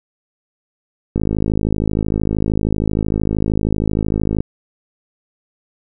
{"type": "click train", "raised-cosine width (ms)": 3, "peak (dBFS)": -5, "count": 173, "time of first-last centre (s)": [1.16, 4.405], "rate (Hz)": 53, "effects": []}